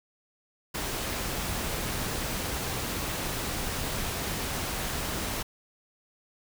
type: noise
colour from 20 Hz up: pink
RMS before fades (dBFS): -32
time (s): 0.74-5.43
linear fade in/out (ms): 10
effects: none